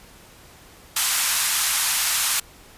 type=band-pass noise; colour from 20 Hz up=white; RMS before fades=-22 dBFS; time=0.96-2.4 s; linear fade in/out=5 ms; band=900 to 13000 Hz; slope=24 dB/octave; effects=pink hiss -48 dBFS RMS until 2.77 s + resampled to 32000 Hz